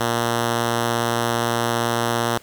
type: tone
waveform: 5% pulse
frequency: 117.6 Hz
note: A#2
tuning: 16 cents sharp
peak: -8 dBFS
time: 0-2.38 s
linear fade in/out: 5 ms
effects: pink hiss -48 dBFS RMS until 2.42 s